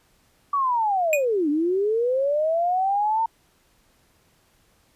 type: linear two-way sweep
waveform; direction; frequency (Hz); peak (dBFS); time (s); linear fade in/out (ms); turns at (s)
sine; down then up; 1154 to 284.7 to 916; -19; 0.53-3.26; 5; 1.49
type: tone with exponential decay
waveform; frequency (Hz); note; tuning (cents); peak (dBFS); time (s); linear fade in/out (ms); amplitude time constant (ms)
square; 2474; D#7; -10; -17; 1.13-1.25; 1; 26
effects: pink hiss -62 dBFS RMS until 4.95 s + resampled to 32000 Hz